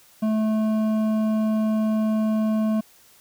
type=tone with hard clipping; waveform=sine; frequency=217.4 Hz; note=A3; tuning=21 cents flat; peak=-21 dBFS; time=0.22-2.81 s; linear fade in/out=10 ms; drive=9 dB; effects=white hiss -54 dBFS RMS until 3.2 s